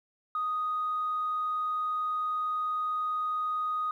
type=tone; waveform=sine; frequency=1244.5 Hz; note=D#6; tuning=in tune; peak=-27 dBFS; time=0.35-3.91 s; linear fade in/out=2 ms; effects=tanh soft clip ceiling -23 dBFS + 11-bit